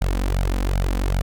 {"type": "tone with flanger", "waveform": "sawtooth", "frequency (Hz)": 46.25, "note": "F#1", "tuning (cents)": 0, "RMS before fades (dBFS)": -21, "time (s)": [0.01, 1.22], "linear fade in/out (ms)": 10, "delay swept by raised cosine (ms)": [1.3, 4], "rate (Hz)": 2.6, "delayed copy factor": 1, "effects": []}